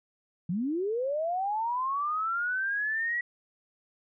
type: linear sweep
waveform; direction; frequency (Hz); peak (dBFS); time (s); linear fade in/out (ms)
sine; up; 160 to 1942; -27; 0.49-3.21; 5
effects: none